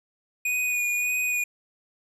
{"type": "tone with vibrato", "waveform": "square", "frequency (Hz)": 2467, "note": "D#7", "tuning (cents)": -15, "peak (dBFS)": -24, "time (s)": [0.45, 1.44], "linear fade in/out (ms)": 5, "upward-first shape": "sine", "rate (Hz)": 1.7, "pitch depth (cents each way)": 19, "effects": ["resampled to 32000 Hz"]}